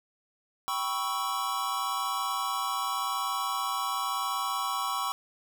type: chord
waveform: square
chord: C# half-diminished seventh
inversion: second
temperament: equal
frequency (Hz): 784 / 987.8 / 1108.7 / 1318.5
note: G5 / B5 / C#6 / E6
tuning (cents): 0 / 0 / 0 / 0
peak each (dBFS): -38 / -36 / -32 / -37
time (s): 0.68-5.12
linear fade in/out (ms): 0
effects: none